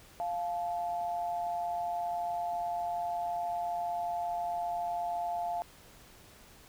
sine tone pair together, 698.5 / 866.6 Hz, F5 / A5, 0 / -27 cents, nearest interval major third, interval 373 cents, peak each -32 / -38 dBFS, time 0.2-5.62 s, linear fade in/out 0 ms, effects pink hiss -56 dBFS RMS until 6.68 s

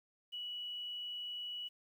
sine tone with quantisation, 2938 Hz, F#7, 13 cents flat, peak -40 dBFS, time 0.32-1.69 s, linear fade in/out 20 ms, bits 11, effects none

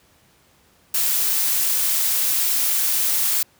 blue noise, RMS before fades -20 dBFS, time 0.94-3.43 s, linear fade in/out 5 ms, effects pink hiss -57 dBFS RMS until 3.59 s + high-pass 60 Hz 12 dB/octave

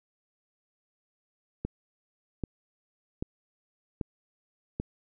click train, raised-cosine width 3 ms, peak -18 dBFS, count 5, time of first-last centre 1.65-4.8 s, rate 1.27 Hz, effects none

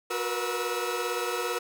sawtooth tone cluster, 364.2 / 471.4 / 489.1 / 1302 Hz, F#4 / A#4 / B4 / E6, -27 / +19 / -17 / -22 cents, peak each -30 dBFS, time 0.1-1.59 s, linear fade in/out 10 ms, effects none

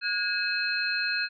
sine tone cluster, 1450 / 1638 / 2561 / 4175 Hz, F#6 / G#6 / D#7 / C8, -35 / -24 / +49 / -5 cents, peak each -31 dBFS, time 0.01-1.29 s, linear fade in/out 50 ms, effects none

